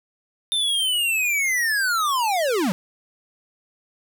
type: linear sweep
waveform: square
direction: down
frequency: 3609 to 165.8 Hz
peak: -20 dBFS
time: 0.52-2.72 s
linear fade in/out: 0 ms
effects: none